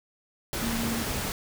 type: tone in noise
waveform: sine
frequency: 230 Hz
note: A#3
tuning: 23 cents flat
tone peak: -29 dBFS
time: 0.62-1.03 s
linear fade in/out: 0 ms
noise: pink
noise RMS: -31 dBFS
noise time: 0.53-1.32 s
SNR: -1 dB
effects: none